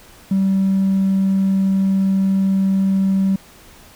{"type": "tone", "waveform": "triangle", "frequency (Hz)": 193, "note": "G3", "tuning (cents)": -27, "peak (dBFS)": -10, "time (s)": [0.31, 3.36], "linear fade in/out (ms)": 5, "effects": ["tanh soft clip ceiling -10 dBFS", "pink hiss -45 dBFS RMS until 3.95 s"]}